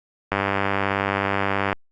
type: click train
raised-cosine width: 0.5 ms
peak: -6 dBFS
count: 140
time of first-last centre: 0.32-1.728 s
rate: 98.7 Hz
effects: Opus 48 kbps